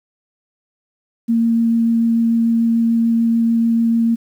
sine tone with vibrato, 230 Hz, A#3, 23 cents flat, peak -12 dBFS, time 1.28-4.16 s, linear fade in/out 20 ms, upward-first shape triangle, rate 6.8 Hz, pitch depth 8 cents each way, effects 8-bit

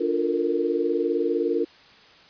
sine chord, Bb major seventh, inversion first, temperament equal with one note detuned, 293.7 / 349.2 / 446.4 / 466.2 Hz, D4 / F4 / A4 / Bb4, 0 / 0 / +25 / 0 cents, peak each -28 / -25 / -28 / -26 dBFS, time 0-1.65 s, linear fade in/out 10 ms, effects white hiss -51 dBFS RMS until 2.29 s + resampled to 11025 Hz

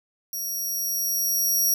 15% pulse tone with level ramp, 5670 Hz, F8, 25 cents sharp, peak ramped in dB -23 to -13 dBFS, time 0.33-1.74 s, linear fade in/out 2 ms, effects none

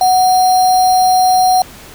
sine tone with sample-and-hold, 740 Hz, F#5, in tune, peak -7 dBFS, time 0.01-1.62 s, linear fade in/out 2 ms, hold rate 4900 Hz, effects pink hiss -36 dBFS RMS until 1.94 s

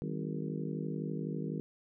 harmonic tone with a mistuned harmonic, 52 Hz, G#1, 3 cents sharp, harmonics 3 / 4 / 5 / 6 / 7 / 8 / 9, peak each -38 / -40 / -42 / -44 / -45 / -46 / -47 dBFS, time 0.02-1.6 s, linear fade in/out 0 ms, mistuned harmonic 4, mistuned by -110 cents, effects none

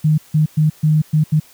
sine tone bursts at uneven times, 154 Hz, D#3, 17 cents flat, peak -10 dBFS, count 6, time 0.04-0.18 / 0.34-0.46 / 0.57-0.7 / 0.83-1.02 / 1.13-1.24 / 1.32-1.4 s, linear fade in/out 10 ms, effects white hiss -47 dBFS RMS until 1.53 s

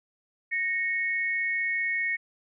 sine tone pair together, 1864.7 / 2200 Hz, A#6 / C#7, 0 / -14 cents, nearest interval minor third, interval 286 cents, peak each -28 dBFS, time 0.51-2.17 s, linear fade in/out 20 ms, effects none

